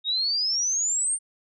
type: exponential sweep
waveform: sine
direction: up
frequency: 3700 to 8990 Hz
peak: -22 dBFS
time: 0.04-1.19 s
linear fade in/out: 50 ms
effects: none